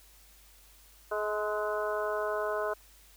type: harmonic tone with a mistuned harmonic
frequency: 211.6 Hz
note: G#3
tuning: 33 cents sharp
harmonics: 2 / 3 / 4 / 5 / 6 / 7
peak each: -34 / -33 / -44 / -37 / -39 / -39 dBFS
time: 1.11-2.74 s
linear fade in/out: 10 ms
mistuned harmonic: 5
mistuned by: -33 cents
effects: added 50 Hz sine -59 dBFS peak until 3.16 s + white hiss -59 dBFS RMS until 3.16 s

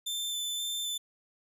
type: tone with vibrato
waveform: sawtooth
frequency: 3541 Hz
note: A7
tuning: 10 cents sharp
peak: -29 dBFS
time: 0.06-0.98 s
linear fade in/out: 10 ms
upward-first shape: square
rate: 1.9 Hz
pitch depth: 9 cents each way
effects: none

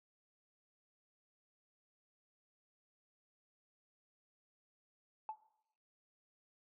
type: tone with exponential decay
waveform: sine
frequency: 869 Hz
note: A5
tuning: 22 cents flat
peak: -35 dBFS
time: 5.29-5.4 s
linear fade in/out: 1 ms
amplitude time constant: 22 ms
effects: noise-tail reverb RT60 0.8 s tail -17 dB re dry + tanh soft clip ceiling -32 dBFS

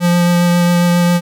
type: tone with vibrato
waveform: square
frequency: 174.6 Hz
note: F3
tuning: in tune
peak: -10 dBFS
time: 0-1.21 s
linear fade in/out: 50 ms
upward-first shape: triangle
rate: 7.4 Hz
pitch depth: 12 cents each way
effects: none

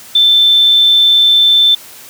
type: tone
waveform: sine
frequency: 3541 Hz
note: A7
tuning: 10 cents sharp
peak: -5 dBFS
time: 0.15-1.75 s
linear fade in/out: 5 ms
effects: white hiss -35 dBFS RMS until 2.09 s + high-pass 80 Hz 12 dB/octave

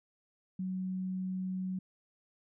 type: tone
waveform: sine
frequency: 186.3 Hz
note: F#3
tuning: 12 cents sharp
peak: -33 dBFS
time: 0.59-1.79 s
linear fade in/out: 5 ms
effects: none

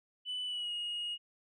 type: tone with pitch glide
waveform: sine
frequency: 2989 to 2876 Hz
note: F#7 to F#7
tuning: +17 to -50 cents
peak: -33 dBFS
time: 0.25-1.18 s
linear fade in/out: 50 ms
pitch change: -67 cents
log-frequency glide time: 0.45-0.72 s
effects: tanh soft clip ceiling -33 dBFS

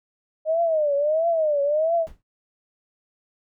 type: tone with vibrato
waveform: sine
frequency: 618 Hz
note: D#5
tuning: 12 cents flat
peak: -18 dBFS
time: 0.45-2.07 s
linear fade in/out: 50 ms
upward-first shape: triangle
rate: 1.5 Hz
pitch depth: 180 cents each way
type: noise with exponential decay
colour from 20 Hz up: brown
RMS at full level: -33 dBFS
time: 2.07-2.22 s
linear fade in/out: 0 ms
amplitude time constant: 32 ms
effects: noise-tail reverb RT60 0.1 s tail -18 dB re dry

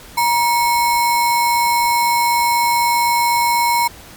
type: tone with sample-and-hold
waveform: sine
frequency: 948 Hz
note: A#5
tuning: 29 cents sharp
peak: -12 dBFS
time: 0.17-3.88 s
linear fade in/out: 10 ms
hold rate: 3150 Hz
effects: pink hiss -39 dBFS RMS until 4.16 s + MP3 96 kbps

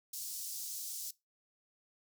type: high-pass noise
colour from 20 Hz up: pink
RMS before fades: -42 dBFS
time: 0.13-1.11 s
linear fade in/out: 5 ms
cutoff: 5200 Hz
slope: 24 dB/octave
effects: noise-tail reverb RT60 0.2 s tail -20 dB re dry

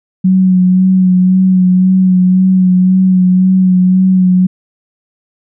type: tone with vibrato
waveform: sine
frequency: 185.2 Hz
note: F#3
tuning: 2 cents sharp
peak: -5 dBFS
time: 0.24-4.47 s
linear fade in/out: 10 ms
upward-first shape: sine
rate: 1.9 Hz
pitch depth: 25 cents each way
effects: none

